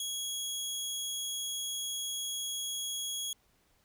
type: tone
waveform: 20% pulse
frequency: 3322 Hz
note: G#7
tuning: in tune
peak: -29 dBFS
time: 0-3.33 s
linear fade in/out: 2 ms
effects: pink hiss -70 dBFS RMS until 3.84 s